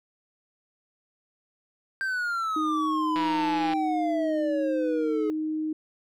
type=exponential sweep; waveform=triangle; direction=down; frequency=1582 to 420 Hz; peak=-24 dBFS; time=2.01-5.3 s; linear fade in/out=0 ms
type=tone; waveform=sine; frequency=311.1 Hz; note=D#4; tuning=in tune; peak=-26 dBFS; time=2.56-5.73 s; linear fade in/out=5 ms
type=click train; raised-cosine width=0.3 ms; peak=-18 dBFS; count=97; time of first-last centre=3.16-3.735 s; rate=167 Hz
effects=none